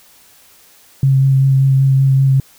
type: tone with vibrato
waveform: sine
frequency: 134.8 Hz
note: C#3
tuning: 48 cents flat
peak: -8 dBFS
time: 1.03-2.4 s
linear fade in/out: 2 ms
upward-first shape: sine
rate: 5.2 Hz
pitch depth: 14 cents each way
effects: white hiss -47 dBFS RMS until 2.58 s